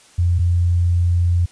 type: tone pair in turn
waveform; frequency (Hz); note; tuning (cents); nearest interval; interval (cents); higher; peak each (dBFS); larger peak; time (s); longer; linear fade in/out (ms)
sine; 87.2 / 87.2; F2 / F2; -2 / -2; unison; 0; neither; -13; neither; 0.18-0.39 / 0.39-1.46; second; 10
effects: white hiss -49 dBFS RMS until 1.51 s + resampled to 22050 Hz